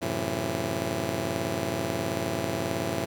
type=chord; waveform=10% pulse; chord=F# half-diminished seventh; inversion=none; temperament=just; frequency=92.5 / 111 / 133.2 / 166.5 Hz; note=F#2 / A2 / C3 / E3; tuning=0 / +16 / +31 / +18 cents; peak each=-26 dBFS; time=0.01-3.06 s; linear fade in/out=20 ms; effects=none